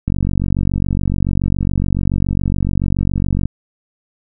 click train, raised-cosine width 5 ms, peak -5 dBFS, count 160, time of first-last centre 0.08-3.456 s, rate 47.1 Hz, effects none

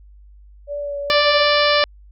sine tone with vibrato, 574 Hz, D5, 40 cents flat, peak -23 dBFS, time 0.67-1.46 s, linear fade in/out 50 ms, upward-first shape triangle, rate 2.3 Hz, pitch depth 19 cents each way
harmonic tone, 587.3 Hz, D5, in tune, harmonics 1 / 2 / 3 / 4 / 5 / 6 / 7 / 8 / 9, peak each -17 / -20 / -22 / -23 / -24 / -25 / -25 / -26 / -27 dBFS, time 1.1-1.84 s, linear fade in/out 0 ms
effects added 50 Hz sine -42 dBFS peak until 2.11 s

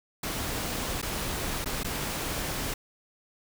pink noise with dropouts, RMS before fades -32 dBFS, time 0.23-2.74 s, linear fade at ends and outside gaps 5 ms, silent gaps 1.017-1.026 / 1.645-1.658 / 1.834-1.845 s, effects none

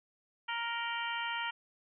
harmonic tone with a mistuned harmonic, 467.4 Hz, A#4, 5 cents sharp, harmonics 2 / 3 / 4 / 5 / 6 / 7, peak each -38 / -40 / -41 / -42 / -43 / -43 dBFS, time 0.48-1.51 s, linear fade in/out 10 ms, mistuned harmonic 7, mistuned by -88 cents, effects none

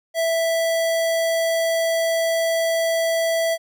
square tone, 659.3 Hz, E5, in tune, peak -19 dBFS, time 0.14-3.58 s, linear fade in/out 50 ms, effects none

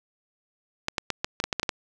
clicks, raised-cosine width 0.2 ms, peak -8 dBFS, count 10, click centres 0.884 / 0.982 / 1.103 / 1.245 / 1.401 / 1.44 / 1.528 / 1.597 / 1.631 / 1.692 s, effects none

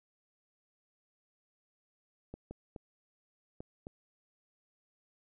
clicks, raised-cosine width 2 ms, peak -30 dBFS, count 5, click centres 2.34 / 2.51 / 2.762 / 3.605 / 3.869 s, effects none

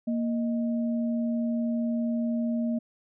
sine tone pair together, 233.1 / 622.3 Hz, A#3 / D#5, 0 / 0 cents, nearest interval octave + perfect fourth, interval 1700 cents, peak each -25 / -36 dBFS, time 0.07-2.79 s, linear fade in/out 10 ms, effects none

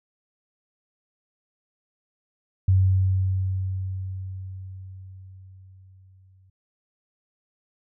sine tone with exponential decay, 94.4 Hz, F#2, 35 cents sharp, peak -14 dBFS, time 2.68-6.5 s, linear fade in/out 5 ms, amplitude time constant 830 ms, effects none

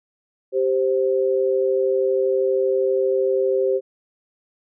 sine tone pair together, 390.7 / 523.3 Hz, G4 / C5, -6 / 0 cents, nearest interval perfect fourth, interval 506 cents, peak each -19 / -20 dBFS, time 0.52-3.81 s, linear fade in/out 50 ms, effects none

